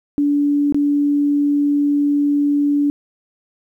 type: tone with dropouts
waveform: sine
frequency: 288.6 Hz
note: D4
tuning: 30 cents flat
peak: -13 dBFS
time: 0.18-2.9 s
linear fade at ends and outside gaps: 0 ms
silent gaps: 0.724-0.745 s
effects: 9-bit